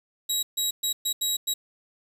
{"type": "tone bursts at uneven times", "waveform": "20% pulse", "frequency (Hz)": 3848, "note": "B7", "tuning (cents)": -46, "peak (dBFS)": -18, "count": 6, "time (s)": [[0.29, 0.43], [0.57, 0.71], [0.83, 0.93], [1.05, 1.13], [1.21, 1.37], [1.47, 1.54]], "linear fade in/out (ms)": 10, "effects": ["8-bit"]}